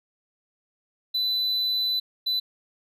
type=tone bursts at uneven times; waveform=triangle; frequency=3998 Hz; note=B7; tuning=20 cents sharp; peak=-21 dBFS; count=2; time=1.14-2 / 2.26-2.4 s; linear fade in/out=10 ms; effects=resampled to 32000 Hz